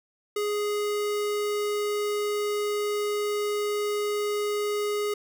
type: tone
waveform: square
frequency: 415.3 Hz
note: G#4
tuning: in tune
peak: -26 dBFS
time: 0.36-5.14 s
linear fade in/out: 5 ms
effects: none